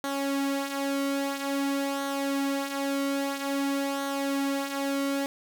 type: tone with flanger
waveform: sawtooth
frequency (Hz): 277.2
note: C#4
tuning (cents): 0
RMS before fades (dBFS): -29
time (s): 0.04-5.26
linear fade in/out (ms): 0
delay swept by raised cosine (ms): 0.39 to 4.79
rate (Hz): 0.5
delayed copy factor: -0.55
effects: none